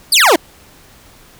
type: exponential sweep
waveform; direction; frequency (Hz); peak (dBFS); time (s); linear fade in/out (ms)
25% pulse; down; 5110 to 288.1; -3; 0.12-0.36; 5
effects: pink hiss -44 dBFS RMS until 1.39 s